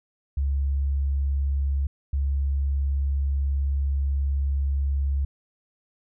sine tone pair in turn, 69.3 / 69.3 Hz, C#2 / C#2, 0 / 0 cents, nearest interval unison, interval 0 cents, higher neither, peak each -21 / -21 dBFS, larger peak neither, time 0.37-1.87 / 2.13-5.25 s, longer second, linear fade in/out 5 ms, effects none

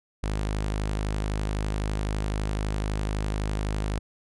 sawtooth tone, 51.91 Hz, G#1, in tune, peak -22 dBFS, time 0.23-3.99 s, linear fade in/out 5 ms, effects resampled to 24000 Hz

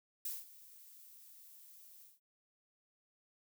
violet noise with ADSR envelope, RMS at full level -39 dBFS, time 0.25-2.2 s, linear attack 4 ms, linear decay 190 ms, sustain -19 dB, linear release 170 ms, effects none

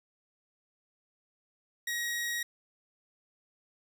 sawtooth tone, 1895 Hz, A#6, 28 cents sharp, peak -28 dBFS, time 1.87-2.43 s, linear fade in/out 5 ms, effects none

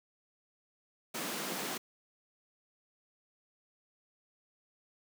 pink high-pass noise, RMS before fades -38 dBFS, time 1.14-1.78 s, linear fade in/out 10 ms, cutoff 160 Hz, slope 48 dB/octave, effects none

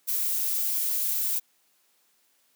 violet noise, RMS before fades -27 dBFS, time 0.07-1.4 s, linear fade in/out 20 ms, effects white hiss -67 dBFS RMS until 2.55 s + high-pass 200 Hz 12 dB/octave

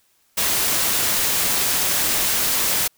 white noise, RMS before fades -20 dBFS, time 0.37-2.88 s, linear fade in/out 10 ms, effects white hiss -62 dBFS RMS until 2.97 s

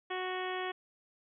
harmonic tone, 369.3 Hz, F#4, 3 cents flat, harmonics 1 / 2 / 3 / 4 / 5 / 6 / 7 / 8 / 9, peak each -38 / -40 / -42 / -47 / -42 / -47 / -49 / -49 / -48 dBFS, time 0.1-0.72 s, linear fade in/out 10 ms, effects none

